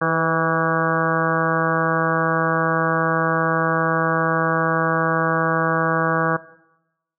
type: harmonic tone with a mistuned harmonic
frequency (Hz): 162.5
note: E3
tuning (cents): -24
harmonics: 1 / 2 / 3 / 4 / 5 / 6 / 7 / 8 / 9 / 10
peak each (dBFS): -25 / -27 / -24 / -28 / -29 / -32 / -23 / -30 / -26 / -27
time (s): 0.01-6.37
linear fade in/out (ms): 10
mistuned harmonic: 3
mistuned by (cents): +28
effects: noise-tail reverb RT60 0.9 s tail -18 dB re dry